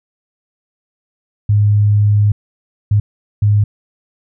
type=tone bursts at uneven times; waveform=sine; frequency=103.83 Hz; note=G#2; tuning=in tune; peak=-8 dBFS; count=3; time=1.49-2.32 / 2.91-3 / 3.42-3.64 s; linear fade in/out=5 ms; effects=none